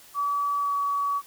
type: tone with pitch glide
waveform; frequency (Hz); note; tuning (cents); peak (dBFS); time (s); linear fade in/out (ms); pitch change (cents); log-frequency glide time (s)
sine; 1145 to 1135.1; D6 to C#6; -44 to +41; -23; 0.14-1.22; 50; -15; 0.59-0.75
effects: white hiss -51 dBFS RMS until 1.26 s